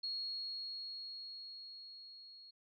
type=tone with level ramp; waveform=sine; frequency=4307 Hz; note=C8; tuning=49 cents sharp; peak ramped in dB=-37 to -54 dBFS; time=0.03-2.51 s; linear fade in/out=10 ms; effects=none